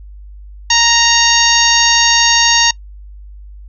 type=harmonic tone with a mistuned harmonic; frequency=932.3 Hz; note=A#5; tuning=in tune; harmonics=1 / 2 / 3 / 4 / 5 / 6 / 7; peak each=-16 / -16 / -16 / -16 / -16 / -16 / -16 dBFS; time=0.7-2.71 s; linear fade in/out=5 ms; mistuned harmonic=5; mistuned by=-36 cents; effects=noise-tail reverb RT60 0.1 s tail -24 dB re dry + added 50 Hz sine -31 dBFS peak until 3.68 s